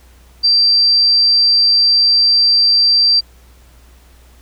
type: tone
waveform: sine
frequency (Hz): 4699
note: D8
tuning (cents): 0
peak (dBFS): -8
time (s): 0.43-3.21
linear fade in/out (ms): 20
effects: added 61 Hz sine -43 dBFS peak until 4.41 s + pink hiss -50 dBFS RMS until 4.41 s